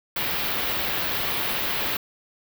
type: band-stop noise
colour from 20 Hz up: white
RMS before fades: -26 dBFS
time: 0.16-1.97 s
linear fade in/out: 5 ms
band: 4000 to 16000 Hz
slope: 24 dB/octave
effects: none